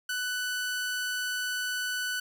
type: tone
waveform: sawtooth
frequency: 1492 Hz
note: F#6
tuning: 14 cents sharp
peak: -26 dBFS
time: 0.09-2.2 s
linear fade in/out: 5 ms
effects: none